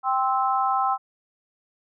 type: chord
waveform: sine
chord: C major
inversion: second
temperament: just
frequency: 784.9 / 1046.5 / 1308.1 Hz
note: G5 / C6 / E6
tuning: +2 / 0 / -14 cents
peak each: -23 / -25 / -25 dBFS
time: 0.03-0.98 s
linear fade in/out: 50 ms
effects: none